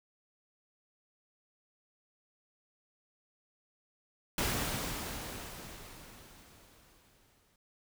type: noise with exponential decay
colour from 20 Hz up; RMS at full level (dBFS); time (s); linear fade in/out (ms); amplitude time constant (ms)
pink; -31; 4.38-7.56; 2; 690
effects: none